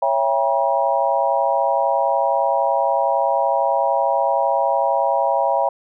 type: chord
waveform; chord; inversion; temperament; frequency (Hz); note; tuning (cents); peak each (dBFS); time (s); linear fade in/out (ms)
sine; C# diminished seventh; none; just; 554.4 / 665.2 / 798.3 / 957.9; C#5 / E5 / G5 / Bb5; 0 / +16 / +31 / +47; -21; 0.02-5.69; 5
effects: none